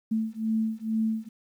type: beating tone pair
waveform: sine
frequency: 220 / 222.2 Hz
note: A3 / A3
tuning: 0 / +17 cents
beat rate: 2.2 Hz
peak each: -28 dBFS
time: 0.11-1.29 s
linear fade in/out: 10 ms
effects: 10-bit